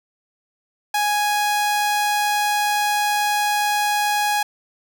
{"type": "tone", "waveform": "sawtooth", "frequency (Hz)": 830.6, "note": "G#5", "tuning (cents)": 0, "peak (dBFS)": -14, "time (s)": [0.94, 4.43], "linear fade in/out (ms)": 5, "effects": []}